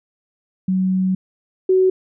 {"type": "tone pair in turn", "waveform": "sine", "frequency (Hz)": [187.2, 374.4], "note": ["F#3", "F#4"], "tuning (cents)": [20, 20], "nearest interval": "octave", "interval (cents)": 1200, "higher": "second", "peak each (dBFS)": [-15, -11], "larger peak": "second", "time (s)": [[0.68, 1.15], [1.69, 1.9]], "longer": "first", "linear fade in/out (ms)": 5, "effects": []}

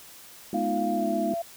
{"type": "chord", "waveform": "sine", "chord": "F half-diminished seventh", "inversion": "first", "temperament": "equal with one note detuned", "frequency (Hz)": [212.3, 246.9, 311.1, 349.2], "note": ["Ab3", "Cb4", "Eb4", "F4"], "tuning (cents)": [38, 0, 0, 0], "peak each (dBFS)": [-30, -32, -31, -33], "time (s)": [0.53, 1.34], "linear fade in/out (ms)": 2}
{"type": "tone with pitch glide", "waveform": "sine", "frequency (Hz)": [696, 675.8], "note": ["F5", "E5"], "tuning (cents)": [-6, 43], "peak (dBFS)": -27, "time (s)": [0.54, 1.42], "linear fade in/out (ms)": 5, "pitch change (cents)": -51, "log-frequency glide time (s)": [0.93, 1.05]}
{"effects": ["white hiss -48 dBFS RMS until 1.56 s"]}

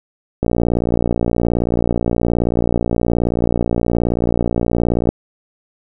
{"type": "click train", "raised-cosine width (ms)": 2, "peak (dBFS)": -3, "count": 275, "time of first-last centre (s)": [0.43, 5.09], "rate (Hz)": 58.8, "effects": []}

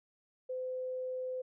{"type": "tone", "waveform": "sine", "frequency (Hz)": 511, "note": "C5", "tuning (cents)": -41, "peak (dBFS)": -35, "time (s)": [0.49, 1.42], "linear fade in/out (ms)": 10, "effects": []}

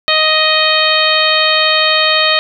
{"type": "harmonic tone with a mistuned harmonic", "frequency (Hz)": 624, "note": "D#5", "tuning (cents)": 5, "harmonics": [1, 2, 3, 4, 5, 6, 7], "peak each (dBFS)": [-17, -17, -17, -17, -17, -17, -17], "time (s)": [0.08, 2.39], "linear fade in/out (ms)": 0, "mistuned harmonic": 7, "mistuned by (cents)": -23, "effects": []}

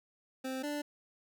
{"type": "tone pair in turn", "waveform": "25% pulse", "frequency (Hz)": [261.6, 293.6], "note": ["C4", "D4"], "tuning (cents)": [0, 0], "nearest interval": "major second", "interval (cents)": 200, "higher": "second", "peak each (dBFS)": [-32, -31], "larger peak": "second", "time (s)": [[0.44, 0.63], [0.63, 0.82]], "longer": "neither", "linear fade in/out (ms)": 10, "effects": []}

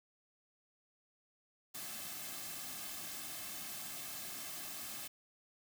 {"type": "noise with comb filter", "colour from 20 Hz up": "white", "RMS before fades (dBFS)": -45, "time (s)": [1.74, 5.08], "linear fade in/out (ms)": 10, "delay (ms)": 2.1, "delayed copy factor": -0.65, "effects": []}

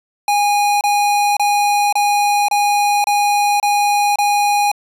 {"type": "tone bursts", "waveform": "square", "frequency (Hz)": 821, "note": "G#5", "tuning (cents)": -20, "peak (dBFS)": -13, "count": 8, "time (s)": [0.28, 4.716], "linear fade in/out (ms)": 2, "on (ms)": 530, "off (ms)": 28, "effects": ["resampled to 32000 Hz"]}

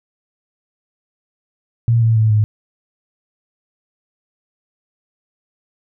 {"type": "tone with pitch steps", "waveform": "sine", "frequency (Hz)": [116.54, 113.16, 109.87, 106.68], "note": ["A#2", "A2", "A2", "G#2"], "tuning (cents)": [0, 49, -2, 47], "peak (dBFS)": -10, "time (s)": [1.88, 2.44], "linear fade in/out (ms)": 0, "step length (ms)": 140, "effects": []}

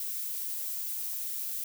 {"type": "noise", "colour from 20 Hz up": "violet", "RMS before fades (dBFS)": -35, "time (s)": [0, 1.64], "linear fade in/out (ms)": 2, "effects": []}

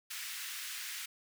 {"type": "high-pass noise", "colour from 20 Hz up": "pink", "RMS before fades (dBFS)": -42, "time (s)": [0.1, 1.06], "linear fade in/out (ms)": 10, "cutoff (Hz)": 1600, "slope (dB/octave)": 24, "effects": []}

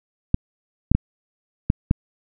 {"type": "clicks", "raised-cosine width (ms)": 5, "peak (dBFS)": -3, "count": 5, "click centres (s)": [0.344, 0.916, 0.95, 1.701, 1.911], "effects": []}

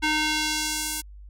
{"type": "tone with band-pass filter sweep", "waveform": "square", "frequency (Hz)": 307.1, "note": "D#4", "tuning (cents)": -23, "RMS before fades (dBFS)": -26, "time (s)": [0.02, 1.02], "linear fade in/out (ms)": 20, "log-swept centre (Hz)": [2300, 11000], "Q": 0.9, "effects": ["added 50 Hz sine -41 dBFS peak until 1.29 s"]}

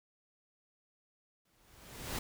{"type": "noise with exponential growth", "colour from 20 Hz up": "pink", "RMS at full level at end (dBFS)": -36, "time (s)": [1.45, 2.19], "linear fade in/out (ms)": 5, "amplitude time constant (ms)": 160, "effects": []}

